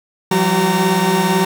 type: tone cluster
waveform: 40% pulse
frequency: 173.5 / 191.5 / 379.1 / 923 Hz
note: F3 / G3 / F#4 / A#5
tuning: -11 / -40 / +42 / -17 cents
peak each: -18 dBFS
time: 0.31-1.45 s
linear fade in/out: 5 ms
effects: none